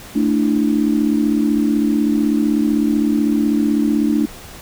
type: chord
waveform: sine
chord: A suspended fourth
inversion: none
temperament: equal with one note detuned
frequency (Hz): 221.3 / 293.7 / 329.6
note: A3 / D4 / E4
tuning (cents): +10 / 0 / 0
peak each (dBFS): -17 / -16 / -22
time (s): 0.15-4.26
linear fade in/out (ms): 10
effects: pink hiss -37 dBFS RMS until 4.61 s